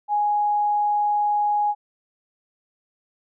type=tone; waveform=sine; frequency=830.6 Hz; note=G#5; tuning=in tune; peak=-18 dBFS; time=0.08-1.75 s; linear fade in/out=50 ms; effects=none